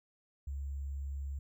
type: tone with sample-and-hold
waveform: sine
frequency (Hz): 69.5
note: C#2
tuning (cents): +5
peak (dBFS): -36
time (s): 0.47-1.39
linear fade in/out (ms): 5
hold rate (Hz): 7350
effects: none